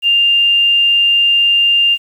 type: tone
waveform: sine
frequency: 2798 Hz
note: F7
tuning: 3 cents sharp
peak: -8 dBFS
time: 0.02-1.98 s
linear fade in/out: 50 ms
effects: 7-bit